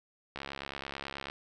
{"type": "click train", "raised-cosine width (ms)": 0.3, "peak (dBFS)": -22, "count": 66, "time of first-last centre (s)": [0.36, 1.299], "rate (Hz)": 69.2, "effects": []}